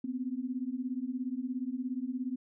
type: beating tone pair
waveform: sine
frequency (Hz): 244.8 / 261.8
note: B3 / C4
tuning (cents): -15 / +1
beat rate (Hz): 17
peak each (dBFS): -36 / -35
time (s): 0.04-2.36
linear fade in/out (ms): 5
effects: none